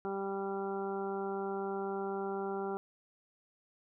harmonic tone, 196 Hz, G3, in tune, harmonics 1 / 2 / 3 / 4 / 5 / 6 / 7, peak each -42 / -36 / -50 / -41 / -48 / -51 / -46 dBFS, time 0.05-2.77 s, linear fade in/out 0 ms, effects none

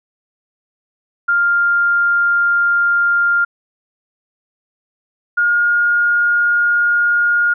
sine tone pair in turn, 1400 / 1423.6 Hz, F6 / F6, +4 / +33 cents, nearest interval unison, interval 29 cents, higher second, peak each -11 dBFS, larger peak neither, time 1.28-3.45 / 5.37-7.54 s, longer neither, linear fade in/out 10 ms, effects none

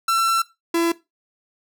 45% pulse tone pair in turn, 1345 / 336.2 Hz, E6 / E4, +34 / +34 cents, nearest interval 2 octaves, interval 2400 cents, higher first, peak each -17 dBFS, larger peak neither, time 0.08-0.42 / 0.74-0.92 s, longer first, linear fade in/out 5 ms, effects noise-tail reverb RT60 0.2 s tail -17 dB re dry

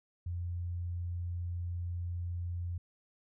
sine tone, 87.31 Hz, F2, in tune, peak -34 dBFS, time 0.26-2.78 s, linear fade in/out 5 ms, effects none

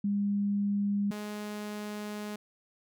sine / sawtooth tone pair in turn, 202.4 / 209.1 Hz, G#3 / G#3, -44 / +12 cents, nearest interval minor second, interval 56 cents, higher second, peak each -26 / -32 dBFS, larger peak first, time 0.04-1.11 / 1.11-2.36 s, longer second, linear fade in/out 5 ms, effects none

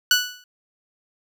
15% pulse tone with exponential decay, 1480 Hz, F#6, in tune, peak -5 dBFS, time 0.11-0.44 s, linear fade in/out 2 ms, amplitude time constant 71 ms, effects none

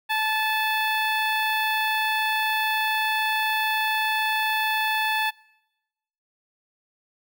15% pulse tone with notch filter, 871 Hz, A5, 18 cents flat, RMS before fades -24 dBFS, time 0.09-5.31 s, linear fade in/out 20 ms, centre 7700 Hz, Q 0.75, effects noise-tail reverb RT60 1.0 s tail -26 dB re dry

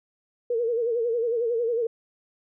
sine tone with vibrato, 467.3 Hz, A#4, 4 cents sharp, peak -22 dBFS, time 0.5-1.87 s, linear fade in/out 5 ms, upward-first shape sine, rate 11 Hz, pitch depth 80 cents each way, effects none

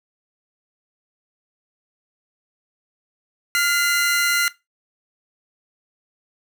sawtooth tone pair together, 1406.8 / 2043 Hz, F6 / C7, +12 / -42 cents, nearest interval tritone, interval 646 cents, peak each -16 dBFS, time 3.55-4.48 s, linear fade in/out 0 ms, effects noise-tail reverb RT60 0.2 s tail -18 dB re dry

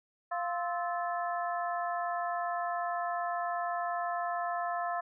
harmonic tone with a mistuned harmonic, 348.5 Hz, F4, 4 cents flat, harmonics 2 / 3 / 4 / 5, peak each -33 / -37 / -39 / -41 dBFS, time 0.31-5.01 s, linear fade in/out 10 ms, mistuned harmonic 4, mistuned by -110 cents, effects none

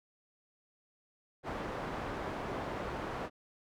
white low-pass noise, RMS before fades -39 dBFS, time 1.43-3.3 s, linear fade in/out 50 ms, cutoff 970 Hz, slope 12 dB/octave, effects none

